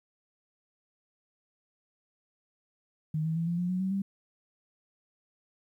sine tone with pitch steps, 155.56 / 160.77 / 166.15 / 171.71 / 177.46 / 183.4 / 189.54 / 195.88 Hz, D#3 / E3 / E3 / F3 / F3 / F#3 / F#3 / G3, 0 / -43 / +14 / -29 / +28 / -15 / +42 / -1 cents, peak -27 dBFS, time 3.14-4.02 s, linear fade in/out 5 ms, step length 110 ms, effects 11-bit

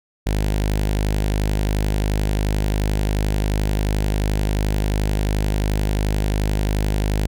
sawtooth tone with notch filter, 51.4 Hz, G#1, 17 cents flat, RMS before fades -20 dBFS, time 0.26-7.27 s, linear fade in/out 10 ms, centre 1200 Hz, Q 2, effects none

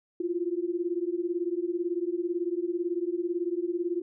sine beating tone pair, 339.3 / 357.3 Hz, F4 / F4, -50 / +40 cents, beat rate 18 Hz, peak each -30 dBFS, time 0.2-4.02 s, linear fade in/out 5 ms, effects none

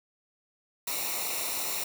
white noise with comb filter, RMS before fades -32 dBFS, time 0.87-1.84 s, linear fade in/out 5 ms, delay 0.62 ms, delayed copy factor -0.7, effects none

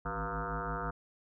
sine tone with frequency modulation, 698.5 Hz, F5, in tune, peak -33 dBFS, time 0.05-0.91 s, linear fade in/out 10 ms, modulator 107 Hz, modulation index 7, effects none

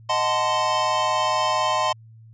square chord, D# diminished seventh, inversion none, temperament equal with one note detuned, 622.3 / 740 / 880 / 1035.7 Hz, D#5 / F#5 / A5 / C6, 0 / 0 / 0 / -18 cents, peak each -27 / -29 / -27 / -23 dBFS, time 0.09-1.93 s, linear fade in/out 10 ms, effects added 112 Hz sine -44 dBFS peak until 2.33 s + resampled to 16000 Hz

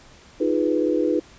sine chord, F half-diminished seventh, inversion third, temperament equal, 311.1 / 349.2 / 415.3 / 493.9 Hz, Eb4 / F4 / Ab4 / Cb5, 0 / 0 / 0 / 0 cents, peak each -22 / -24 / -26 / -24 dBFS, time 0.4-1.2 s, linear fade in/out 10 ms, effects pink hiss -49 dBFS RMS until 1.38 s + resampled to 16000 Hz

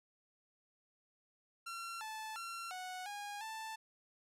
sawtooth tone with pitch steps, 1364 / 873 / 1364 / 737 / 819 / 883 Hz, F6 / A5 / F6 / F#5 / G#5 / A5, -41 / -14 / -41 / -7 / -24 / +6 cents, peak -39 dBFS, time 1.66-3.76 s, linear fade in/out 10 ms, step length 350 ms, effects low-pass 12000 Hz 12 dB/octave

